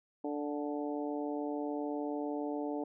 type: harmonic tone with a mistuned harmonic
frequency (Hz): 146.83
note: D3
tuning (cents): 0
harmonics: 2 / 3 / 4 / 5 / 6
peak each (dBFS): -36 / -40 / -42 / -44 / -46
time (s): 0.24-2.84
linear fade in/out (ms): 5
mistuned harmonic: 6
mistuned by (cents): -19
effects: none